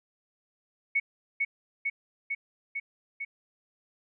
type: tone with echo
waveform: sine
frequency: 2217 Hz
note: C#7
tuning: in tune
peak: -22 dBFS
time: 0.95-1 s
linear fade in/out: 10 ms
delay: 450 ms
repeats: 5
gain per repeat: -2 dB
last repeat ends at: 3.25 s
effects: none